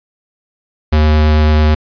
square tone with vibrato, 76.6 Hz, D#2, 27 cents flat, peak -8 dBFS, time 0.92-1.75 s, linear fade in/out 10 ms, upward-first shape triangle, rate 9.1 Hz, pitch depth 9 cents each way, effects resampled to 11025 Hz + 7-bit

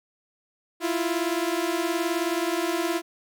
sawtooth beating tone pair, 329.6 / 348.6 Hz, E4 / F4, 0 / -3 cents, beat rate 19 Hz, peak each -23 / -23 dBFS, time 0.8-3.02 s, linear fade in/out 50 ms, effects none

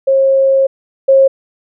sine tone pair in turn, 539 / 539 Hz, C#5 / C#5, -49 / -49 cents, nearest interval unison, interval 0 cents, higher neither, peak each -7 / -4 dBFS, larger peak second, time 0.07-0.67 / 1.08-1.28 s, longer first, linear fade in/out 10 ms, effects none

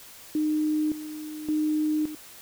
sine tone with tremolo, 306.2 Hz, D#4, 28 cents flat, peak -22 dBFS, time 0.35-2.15 s, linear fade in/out 2 ms, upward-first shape square, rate 0.88 Hz, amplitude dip 75%, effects white hiss -47 dBFS RMS until 2.41 s

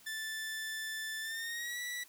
sawtooth tone with pitch glide, 1760 to 1952.8 Hz, A6 to B6, 0 to -20 cents, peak -34 dBFS, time 0.06-2.04 s, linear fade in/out 10 ms, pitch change +180 cents, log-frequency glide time 1.21-1.8 s, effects white hiss -60 dBFS RMS until 2.08 s

